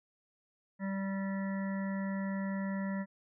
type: harmonic tone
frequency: 194.6 Hz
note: G3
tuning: 12 cents flat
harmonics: 1 / 3 / 5 / 7 / 9 / 10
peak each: -33 / -44 / -47 / -52 / -48 / -49 dBFS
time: 0.79-3.06 s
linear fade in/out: 50 ms
effects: none